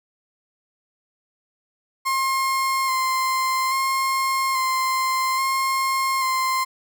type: tone with vibrato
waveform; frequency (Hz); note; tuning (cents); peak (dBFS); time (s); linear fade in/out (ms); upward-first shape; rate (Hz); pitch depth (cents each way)
35% pulse; 1056; C6; +16; -18; 2.05-6.65; 20; square; 0.6; 18
effects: none